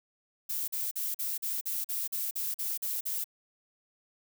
violet noise bursts, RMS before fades -33 dBFS, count 12, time 0.49-3.243 s, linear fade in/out 10 ms, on 190 ms, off 43 ms, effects none

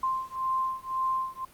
sine beating tone pair, 1046.5 / 1048.4 Hz, C6 / C6, 0 / +3 cents, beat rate 1.9 Hz, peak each -30 dBFS, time 0.03-1.45 s, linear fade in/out 5 ms, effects pink hiss -55 dBFS RMS until 1.53 s + Opus 48 kbps

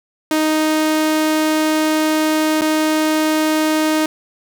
sawtooth tone with dropouts, 311.1 Hz, D#4, in tune, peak -10 dBFS, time 0.31-4.06 s, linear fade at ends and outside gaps 2 ms, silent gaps 2.611-2.618 s, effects none

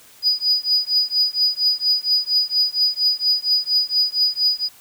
sine tone with tremolo, 4940 Hz, D#8, 13 cents flat, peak -11 dBFS, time 0.22-4.69 s, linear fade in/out 50 ms, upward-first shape triangle, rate 4.3 Hz, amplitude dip 100%, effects tanh soft clip ceiling -9 dBFS + white hiss -48 dBFS RMS until 4.8 s

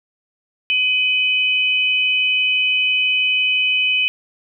sine tone pair together, 2519 / 2993 Hz, D#7 / F#7, +21 / +19 cents, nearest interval minor third, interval 298 cents, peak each -16 / -19 dBFS, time 0.7-4.08 s, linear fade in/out 0 ms, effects none

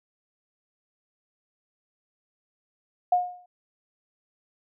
sine tone with exponential decay, 718 Hz, F5, 48 cents sharp, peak -15 dBFS, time 3.12-3.46 s, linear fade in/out 5 ms, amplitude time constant 73 ms, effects none

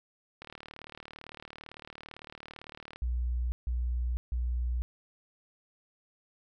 click train, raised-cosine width 0.3 ms, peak -28 dBFS, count 97, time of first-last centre 0.42-2.96 s, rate 37.8 Hz
sine tone bursts, 60.7 Hz, B1, 29 cents flat, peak -28 dBFS, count 3, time 3.02-4.82 s, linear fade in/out 0 ms, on 500 ms, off 150 ms
effects none

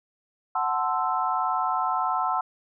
sine chord, F# half-diminished seventh, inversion none, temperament equal with one note detuned, 740 / 880 / 1039.9 / 1318.5 Hz, F#5 / A5 / C6 / E6, 0 / 0 / -11 / 0 cents, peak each -28 / -29 / -28 / -28 dBFS, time 0.55-2.41 s, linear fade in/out 5 ms, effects none

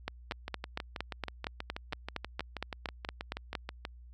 two click trains, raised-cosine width 0.3 ms, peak -21 / -18 dBFS, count 23 / 16, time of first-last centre 0.32-3.851 / 0.08-3.552 s, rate 6.23 / 4.32 Hz, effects added 60 Hz sine -49 dBFS peak until 4.13 s

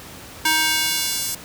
square tone with high-pass filter sweep, 314.9 Hz, D#4, 21 cents sharp, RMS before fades -21 dBFS, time 0.45-1.35 s, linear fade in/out 5 ms, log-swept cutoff 1200 to 6900 Hz, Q 0.77, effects pink hiss -39 dBFS RMS until 1.44 s + high-pass 60 Hz 12 dB/octave

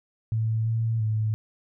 sine tone with pitch steps, 111.3 / 113.3 / 108.8 Hz, A2 / A#2 / A2, +20 / -49 / -19 cents, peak -22 dBFS, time 0.32-1.34 s, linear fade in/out 0 ms, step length 340 ms, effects none

